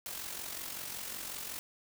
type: noise with amplitude modulation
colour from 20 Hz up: white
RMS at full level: -39 dBFS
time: 0.06-1.59 s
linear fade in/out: 0 ms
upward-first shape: sine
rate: 45.4 Hz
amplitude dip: 55%
effects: none